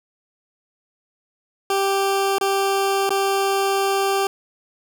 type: tone with dropouts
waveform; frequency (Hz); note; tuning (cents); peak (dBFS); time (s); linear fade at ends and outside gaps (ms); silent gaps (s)
20% pulse; 392; G4; 0; -13; 1.7-4.27; 2; 2.384-2.411 / 3.093-3.105
effects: none